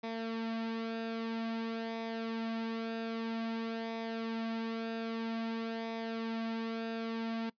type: tone with flanger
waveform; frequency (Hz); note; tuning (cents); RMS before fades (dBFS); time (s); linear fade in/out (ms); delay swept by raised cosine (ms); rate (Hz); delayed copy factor
sawtooth; 226.8; A#3; -47; -37; 0.03-7.5; 10; 0.67 to 3.47; 0.51; -0.55
effects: noise-tail reverb RT60 0.1 s tail -21 dB re dry + resampled to 11025 Hz